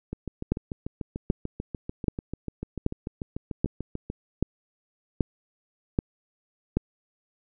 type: two click trains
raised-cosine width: 3 ms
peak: -9 / -19 dBFS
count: 9 / 28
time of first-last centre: 0.52-6.77 / 0.13-4.101 s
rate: 1.28 / 6.8 Hz
effects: none